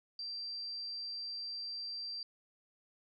sine tone, 4704 Hz, D8, 2 cents sharp, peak -39 dBFS, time 0.19-2.23 s, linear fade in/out 2 ms, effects none

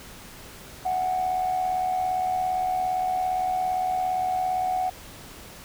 sine tone with amplitude modulation, 740 Hz, F#5, in tune, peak -19 dBFS, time 0.85-4.9 s, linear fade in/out 10 ms, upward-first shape sine, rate 77.5 Hz, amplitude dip 55%, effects tanh soft clip ceiling -18 dBFS + pink hiss -44 dBFS RMS until 5.64 s

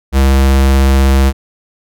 square tone with vibrato, 67.3 Hz, C2, 49 cents sharp, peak -7 dBFS, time 0.12-1.33 s, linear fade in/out 50 ms, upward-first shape triangle, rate 16 Hz, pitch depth 8 cents each way, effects none

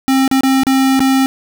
square tone with dropouts, 266.3 Hz, C4, 31 cents sharp, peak -10 dBFS, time 0.08-1.26 s, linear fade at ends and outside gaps 0 ms, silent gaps 0.278-0.313 / 0.408-0.434 / 0.634-0.668 / 0.994-1.004 s, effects none

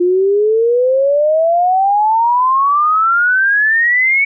sine exponential sweep, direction up, 349.2 to 2246 Hz, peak -9 dBFS, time 0-4.25 s, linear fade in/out 10 ms, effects none

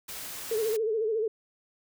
white noise, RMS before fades -39 dBFS, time 0.08-0.77 s, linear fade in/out 10 ms
sine tone with vibrato, 440 Hz, A4, in tune, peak -25 dBFS, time 0.51-1.28 s, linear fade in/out 5 ms, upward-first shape sine, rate 14 Hz, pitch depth 81 cents each way
effects none

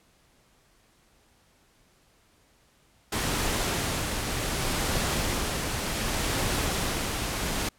pink noise with tremolo, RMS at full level -27 dBFS, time 3.12-7.69 s, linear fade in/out 5 ms, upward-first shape sine, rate 0.67 Hz, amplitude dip 30%, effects pink hiss -63 dBFS RMS until 7.78 s + low-pass 12000 Hz 12 dB/octave

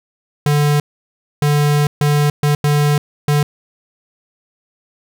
square tone bursts at uneven times, 146.83 Hz, D3, in tune, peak -12 dBFS, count 6, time 0.46-0.8 / 1.42-1.87 / 2.01-2.3 / 2.43-2.55 / 2.64-2.98 / 3.28-3.43 s, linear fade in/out 2 ms, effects none

